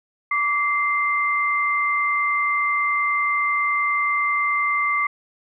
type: tone pair together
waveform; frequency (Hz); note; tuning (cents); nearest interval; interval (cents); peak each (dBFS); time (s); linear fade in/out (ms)
sine; 1158.7 / 2085; D6 / C7; -24 / -7; minor seventh; 1017; -21; 0.31-5.07; 5
effects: none